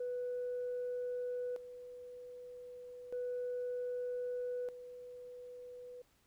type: tone with tremolo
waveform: sine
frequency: 493.9 Hz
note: B4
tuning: in tune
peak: -35 dBFS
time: 0-6.02 s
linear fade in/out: 5 ms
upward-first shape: square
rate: 0.32 Hz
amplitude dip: 75%
effects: tanh soft clip ceiling -33 dBFS + pink hiss -72 dBFS RMS until 6.26 s